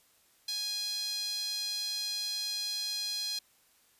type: tone with high-pass filter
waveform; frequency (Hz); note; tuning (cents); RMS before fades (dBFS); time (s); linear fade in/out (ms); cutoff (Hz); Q
sawtooth; 830.6; G#5; 0; -35; 0.48-3.39; 5; 4200; 5.2
effects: white hiss -66 dBFS RMS until 3.99 s + resampled to 32000 Hz